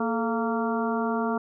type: harmonic tone with a mistuned harmonic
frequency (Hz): 230.5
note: A#3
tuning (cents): -19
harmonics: 1 / 2 / 3 / 4 / 5 / 6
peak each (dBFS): -27 / -30 / -32 / -33 / -34 / -35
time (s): 0-1.38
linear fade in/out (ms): 5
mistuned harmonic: 2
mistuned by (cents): -89
effects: none